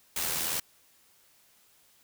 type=noise with amplitude modulation; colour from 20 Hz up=white; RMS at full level=-29 dBFS; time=0.16-0.6 s; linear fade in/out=5 ms; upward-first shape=sine; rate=81.6 Hz; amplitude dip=45%; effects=white hiss -63 dBFS RMS until 2.03 s